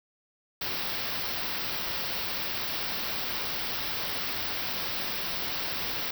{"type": "band-stop noise", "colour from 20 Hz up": "white", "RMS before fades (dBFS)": -32, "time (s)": [0.61, 6.11], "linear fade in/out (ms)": 5, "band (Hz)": [5600, 15000], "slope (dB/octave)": 96, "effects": []}